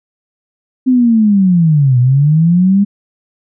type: linear two-way sweep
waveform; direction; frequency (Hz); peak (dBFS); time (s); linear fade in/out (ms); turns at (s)
sine; down then up; 261.2 to 121.2 to 204.7; -6; 0.86-2.85; 20; 1.99
effects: none